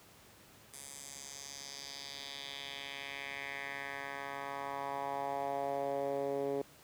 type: tone with band-pass filter sweep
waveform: 10% pulse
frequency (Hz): 139.4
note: C#3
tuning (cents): +10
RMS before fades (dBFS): -40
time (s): 0.73-6.62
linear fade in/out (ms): 5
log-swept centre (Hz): 9100 to 410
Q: 2.4
effects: pink hiss -59 dBFS RMS until 6.83 s + high-pass 80 Hz 12 dB/octave